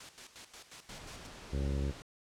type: noise with tremolo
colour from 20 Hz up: white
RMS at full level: -47 dBFS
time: 0-1.27 s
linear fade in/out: 5 ms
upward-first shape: square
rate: 5.6 Hz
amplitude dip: 70%
type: noise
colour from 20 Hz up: pink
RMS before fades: -49 dBFS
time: 0.89-2.02 s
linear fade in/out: 0 ms
type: harmonic tone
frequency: 69.3 Hz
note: C#2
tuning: in tune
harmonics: 1 / 2 / 3 / 4 / 5 / 6 / 7 / 8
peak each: -32 / -38 / -42 / -44 / -46 / -48 / -49 / -50 dBFS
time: 1.52-1.92 s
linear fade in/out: 20 ms
effects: low-pass 7000 Hz 12 dB/octave